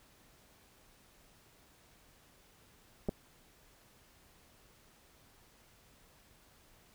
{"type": "clicks", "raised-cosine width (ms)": 2, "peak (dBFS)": -21, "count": 2, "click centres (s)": [3.087, 3.092], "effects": ["pink hiss -64 dBFS RMS until 6.94 s"]}